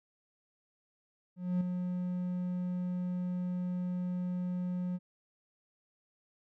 triangle tone with ADSR envelope, 180 Hz, F#3, 47 cents flat, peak -24 dBFS, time 1.36-4.99 s, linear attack 250 ms, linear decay 3 ms, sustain -6 dB, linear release 38 ms, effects none

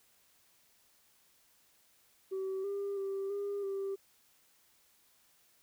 sine tone with pitch steps, 382.5 / 399.6 / 390.9 / 403.4 / 391.7 Hz, G4 / G4 / G4 / G4 / G4, -42 / +33 / -5 / +50 / -1 cents, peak -32 dBFS, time 2.31-3.96 s, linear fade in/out 20 ms, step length 330 ms, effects tanh soft clip ceiling -32 dBFS + white hiss -68 dBFS RMS until 5.62 s

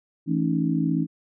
harmonic tone with a mistuned harmonic, 55 Hz, A1, in tune, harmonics 3 / 4 / 5 / 6, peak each -24 / -29 / -25 / -28 dBFS, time 0.26-1.07 s, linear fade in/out 50 ms, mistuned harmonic 6, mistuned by -100 cents, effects none

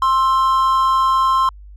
triangle tone pair together, 1054 / 1323.7 Hz, C6 / E6, +12 / +7 cents, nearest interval major third, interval 395 cents, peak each -11 / -20 dBFS, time 0.02-1.49 s, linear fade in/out 2 ms, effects added 50 Hz sine -36 dBFS peak until 1.76 s

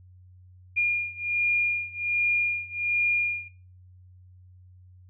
sine beating tone pair, 2417 / 2418.3 Hz, D7 / D#7, +49 / -50 cents, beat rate 1.3 Hz, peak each -25 / -27 dBFS, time 0.76-3.49 s, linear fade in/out 20 ms, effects noise-tail reverb RT60 0.4 s tail -23 dB re dry + added 91 Hz sine -49 dBFS peak until 5.09 s

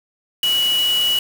sine tone in noise, 2930 Hz, F#7, 18 cents flat, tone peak -15 dBFS, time 0.43-1.19 s, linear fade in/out 2 ms, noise white, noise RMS -28 dBFS, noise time 0.43-1.19 s, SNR +10 dB, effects none

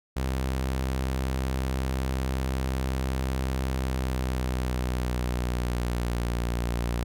sawtooth tone with pitch glide, 65.41 to 59.29 Hz, C2 to A#1, 0 to +30 cents, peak -22 dBFS, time 0.16-7.04 s, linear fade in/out 10 ms, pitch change -170 cents, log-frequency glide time 3.68-6.28 s, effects none

